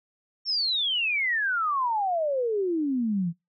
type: exponential sweep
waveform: sine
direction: down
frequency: 5500 to 162.6 Hz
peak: -23 dBFS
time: 0.45-3.33 s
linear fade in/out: 50 ms
effects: noise-tail reverb RT60 0.2 s tail -23 dB re dry